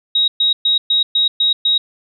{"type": "tone bursts", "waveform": "sine", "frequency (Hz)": 3800, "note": "A#7", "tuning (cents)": 33, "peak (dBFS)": -11, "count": 7, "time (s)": [0.15, 1.78], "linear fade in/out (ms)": 5, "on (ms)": 130, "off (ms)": 120, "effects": []}